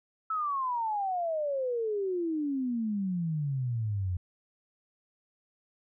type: exponential sweep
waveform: sine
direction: down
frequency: 1318.5 to 87.31 Hz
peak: -28 dBFS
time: 0.3-4.17 s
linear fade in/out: 5 ms
effects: none